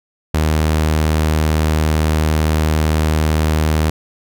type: tone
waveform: sawtooth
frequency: 77.78 Hz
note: D#2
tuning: in tune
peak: -9 dBFS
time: 0.34-3.9 s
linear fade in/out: 5 ms
effects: none